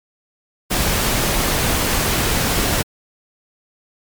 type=noise; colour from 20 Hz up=pink; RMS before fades=-18 dBFS; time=0.7-2.83 s; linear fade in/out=20 ms; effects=MP3 96 kbps